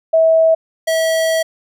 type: tone pair in turn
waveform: sine / square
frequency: 648 / 648 Hz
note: E5 / E5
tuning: -30 / -30 cents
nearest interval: unison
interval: 0 cents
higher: neither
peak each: -8 / -14 dBFS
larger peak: first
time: 0.13-0.55 / 0.87-1.43 s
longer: second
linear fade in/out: 10 ms
effects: none